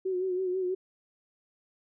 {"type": "tone with vibrato", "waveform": "sine", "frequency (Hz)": 370, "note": "F#4", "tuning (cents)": 0, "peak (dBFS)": -27, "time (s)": [0.05, 0.75], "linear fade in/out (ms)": 10, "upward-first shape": "sine", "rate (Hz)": 6.1, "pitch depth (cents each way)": 48, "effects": []}